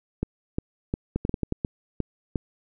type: two click trains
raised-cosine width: 3 ms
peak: -12 / -12 dBFS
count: 5 / 7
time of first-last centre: 1.16-1.524 / 0.23-2.358 s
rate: 11 / 2.82 Hz
effects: none